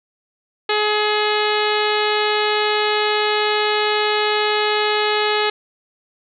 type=harmonic tone; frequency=422.3 Hz; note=G#4; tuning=29 cents sharp; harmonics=1 / 2 / 3 / 4 / 5 / 6 / 7 / 8 / 9 / 10; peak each=-20 / -23 / -25 / -26 / -27 / -28 / -28 / -29 / -30 / -30 dBFS; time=0.69-5.5 s; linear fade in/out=5 ms; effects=none